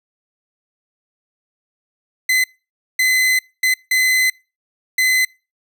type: tone bursts at uneven times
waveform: 40% pulse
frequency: 2034 Hz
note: C7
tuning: 50 cents flat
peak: -12 dBFS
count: 5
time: 2.29-2.44 / 2.99-3.39 / 3.63-3.74 / 3.91-4.3 / 4.98-5.25 s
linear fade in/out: 5 ms
effects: noise-tail reverb RT60 0.3 s tail -24 dB re dry